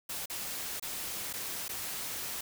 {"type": "noise with dropouts", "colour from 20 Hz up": "white", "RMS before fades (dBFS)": -38, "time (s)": [0.09, 2.41], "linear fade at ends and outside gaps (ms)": 5, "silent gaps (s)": [[0.258, 0.298], [0.798, 0.824], [1.329, 1.336], [1.682, 1.691]], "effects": []}